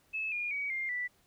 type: tone with pitch steps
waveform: sine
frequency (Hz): 2600 / 2426 / 2263 / 2112 / 1970.4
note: E7 / D#7 / C#7 / C7 / B6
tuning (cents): -24 / -44 / +35 / +16 / -5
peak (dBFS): -32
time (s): 0.13-1.08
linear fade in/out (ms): 20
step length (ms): 190
effects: pink hiss -68 dBFS RMS until 1.26 s